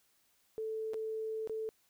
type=tone with dropouts; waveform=sine; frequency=440 Hz; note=A4; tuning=in tune; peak=-35 dBFS; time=0.58-1.69 s; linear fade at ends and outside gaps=0 ms; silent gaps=0.935-0.942 / 1.474-1.496 s; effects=white hiss -72 dBFS RMS until 1.89 s